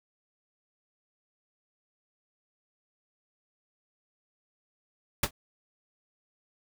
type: noise with exponential decay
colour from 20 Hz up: pink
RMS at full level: -19 dBFS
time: 5.23-5.31 s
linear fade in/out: 5 ms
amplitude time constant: 16 ms
effects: none